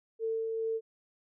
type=tone with tremolo; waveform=sine; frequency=448.6 Hz; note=A4; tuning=34 cents sharp; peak=-29 dBFS; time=0.19-0.81 s; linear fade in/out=50 ms; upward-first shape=sine; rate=2.4 Hz; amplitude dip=25%; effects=none